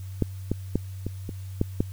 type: clicks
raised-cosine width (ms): 3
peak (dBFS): -9 / -11 / -9 / -17 / -19 / -9 / -9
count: 7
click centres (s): 0.223 / 0.516 / 0.756 / 1.066 / 1.292 / 1.614 / 1.805
effects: added 95 Hz sine -34 dBFS peak until 1.92 s + white hiss -54 dBFS RMS until 1.92 s